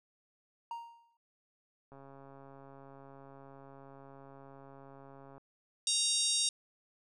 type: tone with exponential decay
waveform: triangle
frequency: 932.3 Hz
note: A#5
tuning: in tune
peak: -34 dBFS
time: 0.71-1.17 s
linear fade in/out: 2 ms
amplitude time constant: 100 ms
type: click train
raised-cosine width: 1 ms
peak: -40 dBFS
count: 475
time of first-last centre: 1.92-5.38 s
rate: 137 Hz
type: harmonic tone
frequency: 933 Hz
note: A#5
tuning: 1 cent sharp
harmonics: 3 / 4 / 5 / 6 / 7 / 8 / 9 / 10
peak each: -44 / -33 / -38 / -35 / -39 / -40 / -37 / -37 dBFS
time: 5.87-6.49 s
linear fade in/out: 2 ms
effects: none